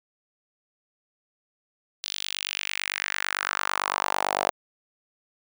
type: tone with high-pass filter sweep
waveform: sawtooth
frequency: 48.96 Hz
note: G1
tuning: 1 cent flat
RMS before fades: -29 dBFS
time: 2.03-4.51 s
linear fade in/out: 10 ms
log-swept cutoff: 3900 to 670 Hz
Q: 2.6
effects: none